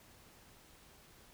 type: silence
effects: pink hiss -61 dBFS RMS until 1.33 s